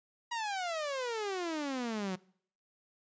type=exponential sweep; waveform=sawtooth; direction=down; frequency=967 to 180 Hz; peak=-30 dBFS; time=0.31-2.16 s; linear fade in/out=10 ms; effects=noise-tail reverb RT60 0.6 s tail -23 dB re dry + resampled to 16000 Hz